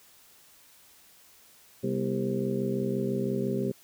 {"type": "harmonic tone with a mistuned harmonic", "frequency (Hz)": 65.9, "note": "C2", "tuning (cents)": 13, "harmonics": [2, 3, 4, 5, 6, 7, 8], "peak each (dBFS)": [-34, -32, -33, -41, -31, -42, -38], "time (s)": [1.83, 3.72], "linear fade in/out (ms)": 10, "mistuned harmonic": 4, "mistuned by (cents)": -120, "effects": ["white hiss -57 dBFS RMS until 3.83 s"]}